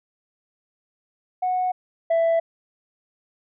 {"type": "tone pair in turn", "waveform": "sine", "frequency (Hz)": [735, 663], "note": ["F#5", "E5"], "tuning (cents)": [-12, 10], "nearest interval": "major second", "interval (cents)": 178, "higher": "first", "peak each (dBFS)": [-19, -14], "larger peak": "second", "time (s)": [[1.42, 1.72], [2.1, 2.4]], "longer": "neither", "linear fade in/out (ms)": 10, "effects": ["tanh soft clip ceiling -16 dBFS"]}